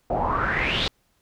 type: noise with low-pass filter sweep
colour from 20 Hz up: pink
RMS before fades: -24 dBFS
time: 0.1-0.88 s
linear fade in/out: 2 ms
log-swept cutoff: 640 to 4000 Hz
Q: 6.7
effects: pink hiss -67 dBFS RMS until 1.21 s